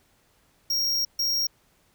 square tone bursts at uneven times, 5588 Hz, F8, in tune, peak -23 dBFS, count 2, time 0.7-1.05 / 1.19-1.47 s, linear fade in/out 5 ms, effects pink hiss -64 dBFS RMS until 1.94 s

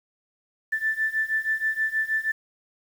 sine beating tone pair, 1760 / 1766.3 Hz, A6 / A6, 0 / +6 cents, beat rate 6.3 Hz, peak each -27 / -25 dBFS, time 0.72-2.32 s, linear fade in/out 10 ms, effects 8-bit

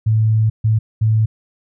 sine tone bursts at uneven times, 109.8 Hz, A2, 3 cents flat, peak -11 dBFS, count 3, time 0.06-0.5 / 0.64-0.79 / 1.01-1.26 s, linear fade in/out 10 ms, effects none

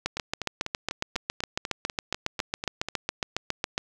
two click trains, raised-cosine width 0.2 ms, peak -14 / -9 dBFS, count 12 / 28, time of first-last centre 0.17-2.886 / 0.06-3.779 s, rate 4.05 / 7.26 Hz, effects none

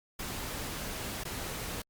pink noise with dropouts, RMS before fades -38 dBFS, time 0.19-1.82 s, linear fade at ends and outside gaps 5 ms, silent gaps 1.237-1.251 s, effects Opus 48 kbps

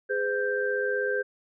sine tone cluster, 413.3 / 509 / 1571 Hz, G#4 / C5 / G6, -8 / -48 / +3 cents, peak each -29 dBFS, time 0.09-1.23 s, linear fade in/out 20 ms, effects none

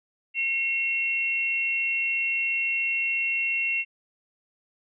sine tone pair together, 2164 / 2727 Hz, C#7 / F7, -42 / -42 cents, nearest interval major third, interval 400 cents, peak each -30 / -24 dBFS, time 0.34-3.85 s, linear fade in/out 50 ms, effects none

